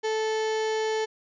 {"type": "tone", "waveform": "35% pulse", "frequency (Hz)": 437.6, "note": "A4", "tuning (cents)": -9, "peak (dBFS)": -23, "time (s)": [0.03, 1.06], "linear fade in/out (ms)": 20, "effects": ["resampled to 16000 Hz"]}